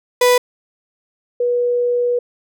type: tone pair in turn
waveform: 35% pulse / sine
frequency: 493.9 / 486 Hz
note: B4 / B4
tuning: 0 / -28 cents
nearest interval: unison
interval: 28 cents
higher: first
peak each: -8 / -14 dBFS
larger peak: first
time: 0.21-0.38 / 1.4-2.19 s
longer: second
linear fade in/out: 5 ms
effects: none